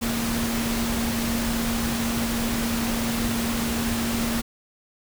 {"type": "tone in noise", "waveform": "sine", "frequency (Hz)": 231.8, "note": "A#3", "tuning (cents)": -10, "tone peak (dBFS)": -25, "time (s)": [0.01, 4.42], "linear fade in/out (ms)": 20, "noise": "pink", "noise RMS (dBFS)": -28, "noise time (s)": [0.01, 4.42], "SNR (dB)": 0, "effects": []}